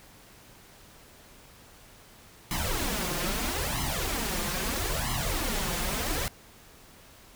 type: noise with flanger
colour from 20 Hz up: pink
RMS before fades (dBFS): -30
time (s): 2.51-6.28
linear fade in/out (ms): 0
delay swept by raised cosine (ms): 0.97 to 5.77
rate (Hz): 0.77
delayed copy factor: +0.9
effects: pink hiss -53 dBFS RMS until 7.35 s